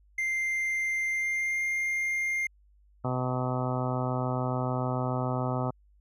triangle tone with pitch glide, 2093 to 2112 Hz, C7 to C7, 0 to +16 cents, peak -25 dBFS, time 0.18-2.47 s, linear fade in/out 5 ms, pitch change +16 cents, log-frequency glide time 1.08-1.62 s
harmonic tone, 126.9 Hz, B2, 47 cents sharp, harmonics 1 / 2 / 3 / 4 / 5 / 6 / 7 / 8 / 9 / 10, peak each -30 / -34 / -39 / -38 / -36 / -38 / -39 / -43 / -41 / -40 dBFS, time 3.04-5.71 s, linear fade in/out 10 ms
effects added 50 Hz sine -58 dBFS peak until 6 s

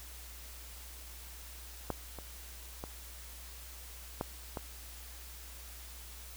clicks, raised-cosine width 1 ms, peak -19 / -30 / -26 / -19 / -23 dBFS, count 5, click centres 1.903 / 2.187 / 2.839 / 4.211 / 4.572 s, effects added 60 Hz sine -49 dBFS peak until 6.36 s + white hiss -51 dBFS RMS until 6.36 s

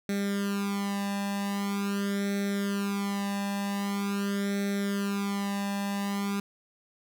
sawtooth tone with flanger, 200.1 Hz, G3, 36 cents sharp, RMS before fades -30 dBFS, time 0.09-6.4 s, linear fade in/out 2 ms, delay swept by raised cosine 0.51 to 1.14 ms, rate 0.44 Hz, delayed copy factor +0.9, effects none

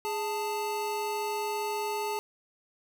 square tone pair together, 415.3 / 882.5 Hz, G#4 / A5, 0 / +5 cents, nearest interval octave + minor second, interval 1305 cents, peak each -34 / -33 dBFS, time 0.05-2.19 s, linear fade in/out 0 ms, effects 10-bit

